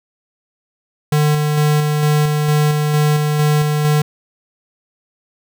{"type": "tone with tremolo", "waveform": "square", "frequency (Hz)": 150, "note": "D3", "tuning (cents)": 37, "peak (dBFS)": -12, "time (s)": [1.12, 4.02], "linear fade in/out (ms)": 5, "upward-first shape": "square", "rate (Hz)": 2.2, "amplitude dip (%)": 30, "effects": []}